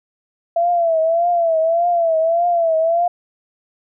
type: tone with vibrato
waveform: sine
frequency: 670 Hz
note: E5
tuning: 28 cents sharp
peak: -13 dBFS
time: 0.56-3.08 s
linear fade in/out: 5 ms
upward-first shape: triangle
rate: 1.7 Hz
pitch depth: 94 cents each way
effects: none